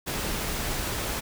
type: noise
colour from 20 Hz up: pink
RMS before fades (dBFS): -30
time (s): 0.06-1.21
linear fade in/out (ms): 20
effects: none